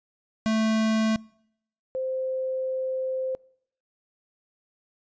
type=tone pair in turn; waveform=square / sine; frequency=220 / 521.1 Hz; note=A3 / C5; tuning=0 / -7 cents; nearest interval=octave + minor third; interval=1493 cents; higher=second; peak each=-22 / -26 dBFS; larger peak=first; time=0.46-1.16 / 1.95-3.35 s; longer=second; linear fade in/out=0 ms; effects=noise-tail reverb RT60 0.7 s tail -25 dB re dry + resampled to 16000 Hz